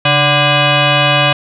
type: tone with frequency modulation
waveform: sine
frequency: 1181 Hz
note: D6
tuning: 9 cents sharp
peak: -8 dBFS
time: 0.05-1.33 s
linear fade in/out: 5 ms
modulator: 440 Hz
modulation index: 4.7
effects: none